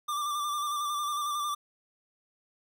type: tone with vibrato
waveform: square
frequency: 1180 Hz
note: D6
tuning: 8 cents sharp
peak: -30 dBFS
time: 0.08-1.55 s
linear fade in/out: 10 ms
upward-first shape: square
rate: 11 Hz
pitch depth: 28 cents each way
effects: none